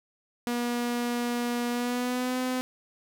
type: tone with pitch glide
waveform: sawtooth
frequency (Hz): 240.5 to 254.5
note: B3 to C4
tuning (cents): -46 to -48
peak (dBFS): -23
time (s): 0.47-2.61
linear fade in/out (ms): 0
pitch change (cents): +98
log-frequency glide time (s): 1.7-2.39
effects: none